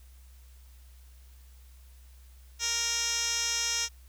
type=tone with band-pass filter; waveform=10% pulse; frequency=466.2 Hz; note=A#4; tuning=in tune; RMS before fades=-30 dBFS; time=2.59-3.89 s; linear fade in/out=50 ms; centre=5200 Hz; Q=6.6; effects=added 63 Hz sine -50 dBFS peak until 4.08 s + white hiss -63 dBFS RMS until 4.08 s